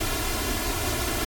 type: noise with comb filter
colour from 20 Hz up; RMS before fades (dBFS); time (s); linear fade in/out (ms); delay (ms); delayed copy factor
pink; -27; 0-1.25; 10; 2.9; +0.75
effects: AAC 64 kbps